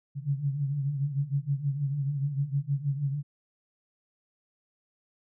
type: tone cluster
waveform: sine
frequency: 135 / 140.8 / 147.4 Hz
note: C#3 / C#3 / D3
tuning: -45 / +27 / +7 cents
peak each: -33 / -29 / -33 dBFS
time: 0.15-3.23 s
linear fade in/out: 50 ms
effects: none